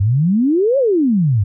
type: exponential two-way sweep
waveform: sine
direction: up then down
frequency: 93.3 to 569 to 93.3 Hz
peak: -11 dBFS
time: 0-1.44 s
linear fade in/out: 10 ms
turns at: 0.78 s
effects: none